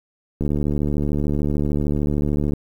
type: click train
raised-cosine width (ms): 3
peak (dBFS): -10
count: 157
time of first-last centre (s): 0.41-2.535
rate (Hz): 73.4
effects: 8-bit

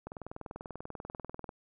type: click train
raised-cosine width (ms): 1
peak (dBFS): -27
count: 30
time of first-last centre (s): 0.07-1.492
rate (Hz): 20.4
effects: none

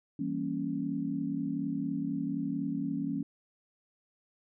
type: chord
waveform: sine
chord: E diminished seventh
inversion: none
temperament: equal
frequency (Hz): 164.81 / 196 / 233.1 / 277.2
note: E3 / G3 / Bb3 / Db4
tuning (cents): 0 / 0 / 0 / 0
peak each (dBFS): -38 / -38 / -37 / -33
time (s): 0.19-3.23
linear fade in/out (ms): 5
effects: none

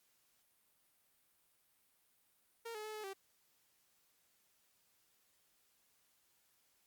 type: tone with pitch steps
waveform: sawtooth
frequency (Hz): 461.5 / 426.4 / 431 / 427.8 / 388.6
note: A#4 / G#4 / A4 / A4 / G4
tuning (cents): -17 / +46 / -36 / -49 / -15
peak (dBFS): -40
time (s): 2.65-3.135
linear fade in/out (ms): 10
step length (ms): 97
effects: white hiss -75 dBFS RMS until 6.86 s + Opus 48 kbps

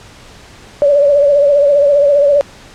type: tone with vibrato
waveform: sine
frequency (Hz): 572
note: D5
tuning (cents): -46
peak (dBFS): -6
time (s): 0.82-2.41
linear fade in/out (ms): 0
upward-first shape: triangle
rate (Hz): 15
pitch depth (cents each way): 63
effects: pink hiss -38 dBFS RMS until 2.74 s + low-pass 7000 Hz 12 dB/octave

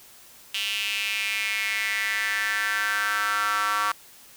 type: tone with high-pass filter sweep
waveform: square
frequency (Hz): 103.83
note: G#2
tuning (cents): 0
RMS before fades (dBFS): -26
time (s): 0.54-3.92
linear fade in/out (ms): 5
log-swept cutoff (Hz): 2900 to 1200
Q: 5.1
effects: white hiss -50 dBFS RMS until 4.36 s

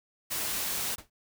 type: noise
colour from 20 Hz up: white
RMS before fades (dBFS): -32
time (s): 0.3-0.96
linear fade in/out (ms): 20
type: noise with exponential decay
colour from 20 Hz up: pink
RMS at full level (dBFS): -39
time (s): 0.98-1.1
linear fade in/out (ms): 5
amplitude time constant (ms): 25
effects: none

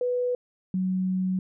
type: tone pair in turn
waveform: sine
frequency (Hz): 493.9 / 186.18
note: B4 / F#3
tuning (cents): 0 / +11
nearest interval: octave + perfect fourth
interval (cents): 1689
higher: first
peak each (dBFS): -23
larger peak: neither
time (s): 0.01-0.35 / 0.74-1.39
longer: second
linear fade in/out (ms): 2
effects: none

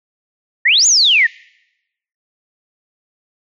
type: exponential two-way sweep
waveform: sine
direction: up then down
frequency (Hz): 1760 to 7160 to 1760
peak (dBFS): -8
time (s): 0.65-1.27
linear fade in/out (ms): 10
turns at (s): 0.87
effects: noise-tail reverb RT60 0.9 s tail -25 dB re dry

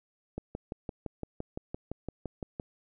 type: click train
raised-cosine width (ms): 2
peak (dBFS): -22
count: 14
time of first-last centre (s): 0.38-2.598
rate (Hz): 5.86
effects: none

